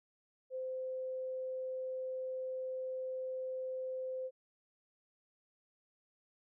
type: tone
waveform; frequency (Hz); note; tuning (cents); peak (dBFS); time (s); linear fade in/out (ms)
sine; 517; C5; -21; -37; 0.5-4.31; 50
effects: none